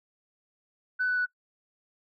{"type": "tone with pitch steps", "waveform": "sine", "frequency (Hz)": [1501, 1490.6, 1480.3], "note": ["F#6", "F#6", "F#6"], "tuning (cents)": [24, 12, 0], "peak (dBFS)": -23, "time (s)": [0.99, 1.263], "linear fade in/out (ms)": 20, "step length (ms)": 91, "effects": ["noise-tail reverb RT60 0.1 s tail -23 dB re dry", "tanh soft clip ceiling -20 dBFS"]}